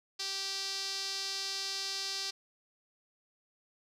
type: tone with band-pass filter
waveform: sawtooth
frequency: 390 Hz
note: G4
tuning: 9 cents flat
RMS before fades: -37 dBFS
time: 0.19-2.31 s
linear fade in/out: 10 ms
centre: 4800 Hz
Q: 3.7
effects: none

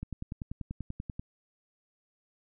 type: click train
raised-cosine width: 5 ms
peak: -24 dBFS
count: 13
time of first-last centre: 0.03-1.195 s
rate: 10.3 Hz
effects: none

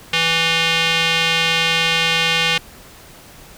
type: tone with band-pass filter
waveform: square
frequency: 164.81 Hz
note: E3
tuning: in tune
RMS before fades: -17 dBFS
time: 0.13-2.58 s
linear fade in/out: 5 ms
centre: 2900 Hz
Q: 2.3
effects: pink hiss -42 dBFS RMS until 3.57 s

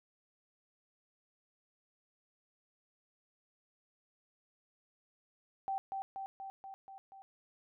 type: tone with echo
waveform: sine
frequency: 777 Hz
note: G5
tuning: 16 cents flat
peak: -33 dBFS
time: 5.68-5.78 s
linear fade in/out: 0 ms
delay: 240 ms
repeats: 6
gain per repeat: -3 dB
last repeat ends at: 7.22 s
effects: none

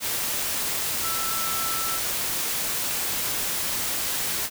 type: tone in noise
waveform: sine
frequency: 1327 Hz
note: E6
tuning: 11 cents sharp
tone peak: -31 dBFS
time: 1.01-2 s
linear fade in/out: 50 ms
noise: white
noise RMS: -27 dBFS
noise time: 0-4.5 s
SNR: -7 dB
effects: none

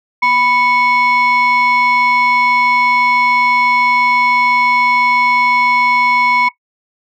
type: tone pair together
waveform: sine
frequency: 987.8 / 2213 Hz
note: B5 / C#7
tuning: 0 / -3 cents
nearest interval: octave + major second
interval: 1397 cents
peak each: -10 dBFS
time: 0.22-6.49 s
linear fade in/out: 10 ms
effects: noise-tail reverb RT60 0.1 s tail -18 dB re dry + tanh soft clip ceiling -6 dBFS

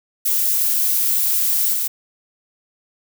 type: noise with level steps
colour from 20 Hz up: violet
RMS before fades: -18 / -21 dBFS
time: 0.25-1.88 s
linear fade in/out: 10 ms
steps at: 1.72 s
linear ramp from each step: 20 ms
effects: none

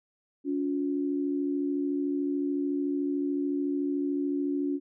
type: tone pair together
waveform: sine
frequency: 283.5 / 357.2 Hz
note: C#4 / F4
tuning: +39 / +39 cents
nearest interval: major third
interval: 400 cents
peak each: -27 / -33 dBFS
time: 0.44-4.8 s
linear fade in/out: 50 ms
effects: none

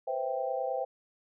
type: chord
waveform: sine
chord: C major seventh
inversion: third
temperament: equal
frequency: 493.9 / 523.3 / 659.3 / 784 Hz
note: B4 / C5 / E5 / G5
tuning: 0 / 0 / 0 / 0 cents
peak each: -39 / -33 / -36 / -35 dBFS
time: 0.07-0.85 s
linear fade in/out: 10 ms
effects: none

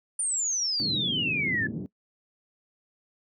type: exponential sweep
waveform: sine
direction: down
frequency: 9280 to 1700 Hz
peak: -25 dBFS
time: 0.19-1.67 s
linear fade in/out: 5 ms
type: band-pass noise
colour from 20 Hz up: pink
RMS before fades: -34 dBFS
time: 0.8-1.86 s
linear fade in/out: 0 ms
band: 130 to 320 Hz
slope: 24 dB/octave
effects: noise-tail reverb RT60 0.1 s tail -21 dB re dry

